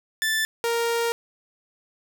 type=tone pair in turn; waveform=sawtooth; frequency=1760 / 466.2 Hz; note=A6 / A#4; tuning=0 / 0 cents; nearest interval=octave + major seventh; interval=2300 cents; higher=first; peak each=-18 dBFS; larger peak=neither; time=0.22-0.45 / 0.64-1.12 s; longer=second; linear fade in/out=0 ms; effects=none